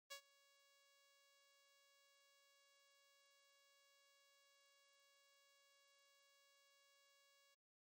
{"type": "tone with ADSR envelope", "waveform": "5% pulse", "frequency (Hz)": 559, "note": "C#5", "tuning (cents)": 14, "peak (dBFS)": -38, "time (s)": [0.1, 7.55], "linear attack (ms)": 20, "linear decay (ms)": 86, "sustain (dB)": -24, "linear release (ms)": 13, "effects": ["MP3 64 kbps"]}